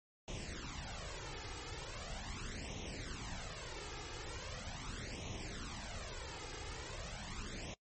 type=noise with flanger; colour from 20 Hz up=pink; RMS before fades=-45 dBFS; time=0.28-7.74 s; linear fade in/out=0 ms; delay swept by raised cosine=0.32 to 2.42 ms; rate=0.4 Hz; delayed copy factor=+0.7; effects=noise-tail reverb RT60 0.1 s tail -23 dB re dry + MP3 32 kbps